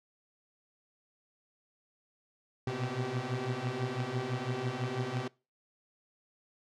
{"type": "tone cluster", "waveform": "sawtooth", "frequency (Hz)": [117.4, 123.4, 129.4, 385.6], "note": ["A#2", "B2", "C3", "G4"], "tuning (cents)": [13, -1, -19, -28], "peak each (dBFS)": [-37, -34, -33, -35], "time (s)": [2.67, 5.28], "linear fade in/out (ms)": 5, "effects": ["noise-tail reverb RT60 0.3 s tail -23 dB re dry", "low-pass 5000 Hz 12 dB/octave"]}